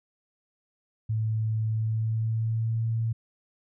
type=tone with pitch glide; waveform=sine; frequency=110 to 113.49 Hz; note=A2 to A#2; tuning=0 to -46 cents; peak=-24 dBFS; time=1.09-3.13 s; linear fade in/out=10 ms; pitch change=+54 cents; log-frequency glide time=1.68-2.82 s; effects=none